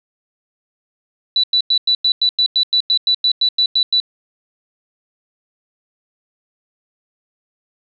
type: tone bursts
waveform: sine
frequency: 3962 Hz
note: B7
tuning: 5 cents sharp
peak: -11 dBFS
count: 16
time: 1.36-4.001 s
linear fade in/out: 2 ms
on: 76 ms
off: 95 ms
effects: none